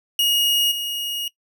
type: tone with level steps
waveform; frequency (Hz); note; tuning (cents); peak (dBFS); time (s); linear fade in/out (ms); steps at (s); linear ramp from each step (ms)
40% pulse; 2873; F7; +48; -15 / -23; 0.19-1.28; 2; 0.71; 10
effects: noise-tail reverb RT60 0.1 s tail -20 dB re dry